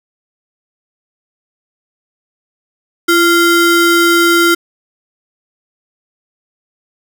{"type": "ring-modulated tone", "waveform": "square", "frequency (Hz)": 865, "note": "A5", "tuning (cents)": -30, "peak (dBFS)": -5, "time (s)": [3.08, 4.55], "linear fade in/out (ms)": 10, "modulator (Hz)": 525, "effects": []}